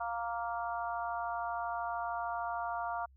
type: harmonic tone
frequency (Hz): 233.1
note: A#3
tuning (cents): 0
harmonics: 3 / 4 / 5 / 6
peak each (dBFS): -37 / -39 / -41 / -43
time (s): 0-3.06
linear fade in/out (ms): 10
effects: added 66 Hz sine -58 dBFS peak until 3.16 s